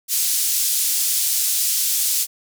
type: band-pass noise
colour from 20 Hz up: white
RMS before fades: -20 dBFS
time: 0.08-2.27 s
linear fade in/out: 50 ms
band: 4900 to 14000 Hz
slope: 12 dB/octave
effects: none